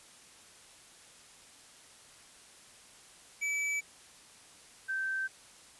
square / sine tone pair in turn, 2300 / 1554.7 Hz, D7 / G6, -37 / -15 cents, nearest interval perfect fifth, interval 678 cents, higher first, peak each -31 / -31 dBFS, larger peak neither, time 3.41-3.81 / 4.88-5.28 s, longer neither, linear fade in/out 20 ms, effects white hiss -56 dBFS RMS until 5.79 s + resampled to 24000 Hz

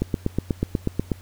click train, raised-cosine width 3 ms, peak -8 dBFS, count 10, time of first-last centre 0.02-1.118 s, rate 8.2 Hz, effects added 91 Hz sine -42 dBFS peak until 1.21 s + pink hiss -51 dBFS RMS until 1.21 s

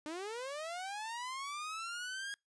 sawtooth linear sweep, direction up, 293.7 to 1647 Hz, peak -36 dBFS, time 0.06-2.34 s, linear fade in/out 0 ms, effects noise-tail reverb RT60 0.2 s tail -26 dB re dry + resampled to 22050 Hz

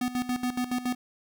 square tone with tremolo, 248.7 Hz, B3, 12 cents sharp, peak -26 dBFS, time 0.01-0.95 s, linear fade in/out 5 ms, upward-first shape square, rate 7.1 Hz, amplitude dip 75%, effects none

